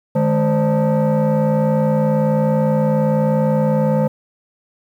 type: tone with frequency modulation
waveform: sine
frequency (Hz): 153.6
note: D#3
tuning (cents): -22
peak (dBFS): -11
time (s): 0.15-4.08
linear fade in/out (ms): 10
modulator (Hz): 366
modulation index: 1.4
effects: tanh soft clip ceiling -11 dBFS + 8-bit